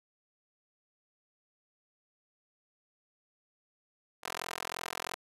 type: tone with high-pass filter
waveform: 15% pulse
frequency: 42.99 Hz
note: F1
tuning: 27 cents flat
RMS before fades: -40 dBFS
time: 4.23-5.16 s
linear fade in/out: 10 ms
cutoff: 850 Hz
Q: 0.84
effects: resampled to 32000 Hz